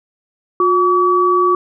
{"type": "tone pair together", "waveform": "sine", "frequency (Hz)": [359.4, 1142], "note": ["F4", "D6"], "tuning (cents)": [50, -49], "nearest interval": "octave + minor sixth", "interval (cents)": 2001, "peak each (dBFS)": [-14, -12], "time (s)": [0.6, 1.55], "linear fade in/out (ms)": 2, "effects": []}